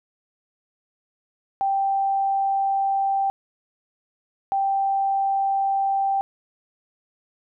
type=tone pair in turn; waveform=sine; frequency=784 / 784 Hz; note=G5 / G5; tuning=0 / 0 cents; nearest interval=unison; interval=0 cents; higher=neither; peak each=-19 dBFS; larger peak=neither; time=1.61-3.3 / 4.52-6.21 s; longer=neither; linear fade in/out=0 ms; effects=none